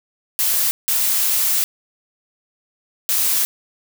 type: noise bursts at uneven times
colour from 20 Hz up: blue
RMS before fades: -18 dBFS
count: 3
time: 0.39-0.71 / 0.88-1.64 / 3.09-3.45 s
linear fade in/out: 0 ms
effects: none